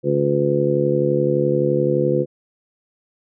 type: harmonic tone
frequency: 71.7 Hz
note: D2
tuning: 41 cents flat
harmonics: 2 / 3 / 4 / 5 / 6 / 7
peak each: -22 / -26 / -27 / -20 / -27 / -20 dBFS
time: 0.03-2.26 s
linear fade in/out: 50 ms
effects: none